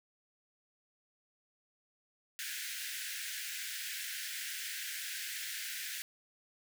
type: high-pass noise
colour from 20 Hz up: pink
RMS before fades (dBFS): -41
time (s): 2.39-6.02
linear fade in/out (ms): 0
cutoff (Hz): 1500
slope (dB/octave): 96
effects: none